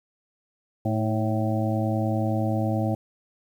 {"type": "harmonic tone with a mistuned harmonic", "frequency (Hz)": 110, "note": "A2", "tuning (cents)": 0, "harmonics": [1, 2, 3, 5, 6, 7], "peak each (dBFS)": [-25, -28, -30, -32, -33, -33], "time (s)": [0.85, 2.95], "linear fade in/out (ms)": 5, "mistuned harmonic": 3, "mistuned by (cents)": -48, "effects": ["9-bit"]}